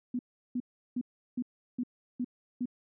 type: tone bursts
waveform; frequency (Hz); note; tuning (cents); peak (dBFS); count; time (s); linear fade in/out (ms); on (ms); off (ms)
sine; 246.9; B3; 0; -29; 7; 0.14-2.657; 5; 51; 360
effects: none